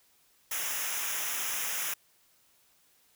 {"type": "noise with comb filter", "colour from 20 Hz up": "white", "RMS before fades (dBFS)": -33, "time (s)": [0.51, 1.94], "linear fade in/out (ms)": 5, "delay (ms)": 0.23, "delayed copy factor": -0.8, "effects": ["white hiss -66 dBFS RMS until 3.15 s"]}